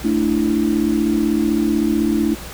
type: chord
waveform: sine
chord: A suspended fourth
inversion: none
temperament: equal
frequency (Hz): 220 / 293.7 / 329.6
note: A3 / D4 / E4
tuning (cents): 0 / 0 / 0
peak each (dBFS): -19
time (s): 0.04-2.35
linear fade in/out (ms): 10
effects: added 60 Hz sine -34 dBFS peak until 2.53 s + pink hiss -34 dBFS RMS until 2.53 s